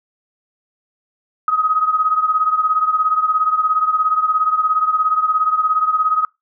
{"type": "beating tone pair", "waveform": "sine", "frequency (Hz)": [1258, 1275], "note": ["D#6", "D#6"], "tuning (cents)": [19, 42], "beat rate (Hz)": 17, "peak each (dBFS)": [-15, -19], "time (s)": [1.48, 6.25], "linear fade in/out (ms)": 2, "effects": ["noise-tail reverb RT60 0.2 s tail -26 dB re dry"]}